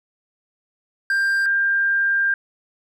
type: tone pair in turn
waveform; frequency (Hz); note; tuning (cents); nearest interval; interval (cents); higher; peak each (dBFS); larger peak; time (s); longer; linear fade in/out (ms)
triangle / sine; 1589 / 1594.6; G6 / G6; +23 / +29; unison; 6; second; -15 / -16; first; 1.1-1.46 / 1.46-2.34; second; 2
effects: none

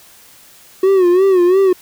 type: tone with vibrato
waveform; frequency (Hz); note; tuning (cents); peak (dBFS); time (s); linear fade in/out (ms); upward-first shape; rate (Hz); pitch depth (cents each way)
triangle; 370; F#4; 0; -6; 0.83-1.73; 5; sine; 2.9; 100
effects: white hiss -44 dBFS RMS until 1.81 s

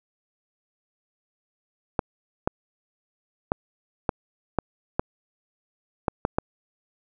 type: clicks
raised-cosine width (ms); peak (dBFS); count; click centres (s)
1; -7; 9; 1.992 / 2.475 / 3.519 / 4.092 / 4.587 / 4.995 / 6.082 / 6.251 / 6.385
effects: none

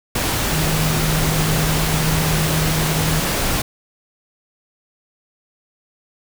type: tone in noise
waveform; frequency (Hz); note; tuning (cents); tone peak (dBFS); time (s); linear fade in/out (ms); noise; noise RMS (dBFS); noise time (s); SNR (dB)
sine; 156.9; D#3; +15; -19; 0.52-3.2; 5; pink; -20; 0.15-3.62; -2
effects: none

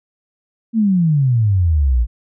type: exponential sweep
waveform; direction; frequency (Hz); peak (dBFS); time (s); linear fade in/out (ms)
sine; down; 233.1 to 55; -11; 0.73-2.07; 50
effects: none

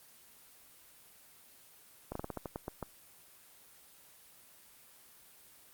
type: slowing click train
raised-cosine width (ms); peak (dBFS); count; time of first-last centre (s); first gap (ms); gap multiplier
1; -23; 10; 2.12-2.827; 34; 1.2
effects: white hiss -59 dBFS RMS until 5.73 s + Opus 24 kbps

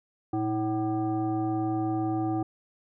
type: tone with frequency modulation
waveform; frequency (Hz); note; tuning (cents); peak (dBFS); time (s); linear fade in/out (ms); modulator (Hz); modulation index
sine; 322.3; E4; -39; -25; 0.33-2.43; 5; 437; 0.92
effects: none

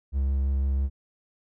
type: tone with vibrato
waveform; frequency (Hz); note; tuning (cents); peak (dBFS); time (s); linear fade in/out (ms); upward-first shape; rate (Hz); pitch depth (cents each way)
triangle; 68; C#2; -33; -20; 0.12-0.9; 50; sine; 6; 13
effects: none

